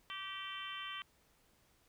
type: harmonic tone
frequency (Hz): 387.9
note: G4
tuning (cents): -18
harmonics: 3 / 4 / 5 / 6 / 7 / 8 / 9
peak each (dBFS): -47 / -52 / -50 / -52 / -51 / -46 / -56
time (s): 0.1-1.02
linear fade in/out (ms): 0
effects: pink hiss -71 dBFS RMS until 1.88 s